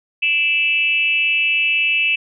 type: tone with frequency modulation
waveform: sine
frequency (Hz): 2637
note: E7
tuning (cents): 0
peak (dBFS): -14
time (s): 0.22-2.16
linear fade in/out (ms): 10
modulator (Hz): 290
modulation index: 0.67
effects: none